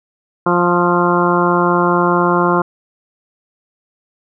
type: harmonic tone with a mistuned harmonic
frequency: 175.7 Hz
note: F3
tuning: 11 cents sharp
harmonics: 1 / 2 / 3 / 4 / 5 / 6 / 7 / 8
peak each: -18 / -16 / -21 / -22 / -21 / -17 / -22 / -21 dBFS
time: 0.46-2.62 s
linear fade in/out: 5 ms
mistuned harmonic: 8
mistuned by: -27 cents
effects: none